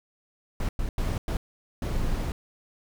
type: noise bursts at uneven times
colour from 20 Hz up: brown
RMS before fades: -27 dBFS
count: 5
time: 0.6-0.69 / 0.79-0.89 / 0.98-1.18 / 1.28-1.37 / 1.82-2.32 s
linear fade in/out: 2 ms
effects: none